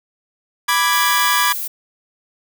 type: chord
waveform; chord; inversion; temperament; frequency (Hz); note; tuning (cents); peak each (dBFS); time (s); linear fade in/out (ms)
sawtooth; G# diminished; first; equal; 987.8 / 1174.7 / 1661.2; B5 / D6 / G#6; 0 / 0 / 0; -15; 0.68-1.53; 10
type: noise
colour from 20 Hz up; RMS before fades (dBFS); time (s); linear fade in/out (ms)
violet; -25; 0.92-1.68; 10
effects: none